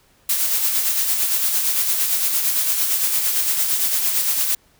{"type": "noise with tremolo", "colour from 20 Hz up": "blue", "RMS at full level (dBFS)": -18, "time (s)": [0.29, 4.55], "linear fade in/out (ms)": 5, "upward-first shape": "sine", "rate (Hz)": 8.8, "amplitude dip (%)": 40, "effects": ["pink hiss -57 dBFS RMS until 4.79 s"]}